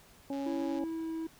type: harmonic tone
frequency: 277.2 Hz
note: C#4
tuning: in tune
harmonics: 1 / 2 / 3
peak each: -34 / -40 / -44 dBFS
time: 0.3-0.84 s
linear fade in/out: 2 ms
type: click train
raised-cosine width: 0.2 ms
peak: -35 dBFS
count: 64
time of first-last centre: 0.33-0.787 s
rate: 138 Hz
type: tone with pitch glide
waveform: triangle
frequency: 329.6 to 324.3 Hz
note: E4 to E4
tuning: 0 to -28 cents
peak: -32 dBFS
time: 0.46-1.27 s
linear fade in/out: 5 ms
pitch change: -28 cents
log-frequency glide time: 0.57-1.09 s
effects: pink hiss -59 dBFS RMS until 1.39 s